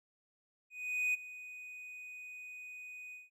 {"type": "tone with ADSR envelope", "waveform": "triangle", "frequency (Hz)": 2489, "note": "D#7", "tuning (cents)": 0, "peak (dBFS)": -27, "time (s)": [0.7, 3.3], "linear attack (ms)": 440, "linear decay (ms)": 16, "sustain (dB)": -17, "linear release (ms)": 170, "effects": []}